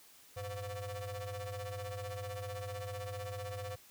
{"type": "ring-modulated tone", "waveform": "35% pulse", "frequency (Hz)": 207.2, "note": "G#3", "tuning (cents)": -4, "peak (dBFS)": -35, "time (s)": [0.36, 3.76], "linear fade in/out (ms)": 10, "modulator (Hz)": 303, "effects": ["white hiss -60 dBFS RMS until 3.9 s"]}